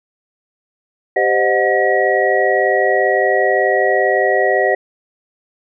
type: tone cluster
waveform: sine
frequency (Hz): 392.8 / 518 / 616 / 728 / 1912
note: G4 / C5 / D#5 / F#5 / A#6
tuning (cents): +4 / -17 / -17 / -28 / +43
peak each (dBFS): -18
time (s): 1.16-4.75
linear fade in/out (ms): 5
effects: none